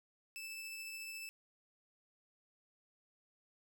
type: tone with tremolo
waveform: sawtooth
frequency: 2634 Hz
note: E7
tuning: 2 cents flat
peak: -40 dBFS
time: 0.36-1.29 s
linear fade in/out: 0 ms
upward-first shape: triangle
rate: 14 Hz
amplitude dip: 25%
effects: none